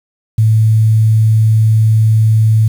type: tone with quantisation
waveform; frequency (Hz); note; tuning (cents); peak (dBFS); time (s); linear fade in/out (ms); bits
sine; 110; A2; 0; -6; 0.38-2.68; 5; 6
effects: none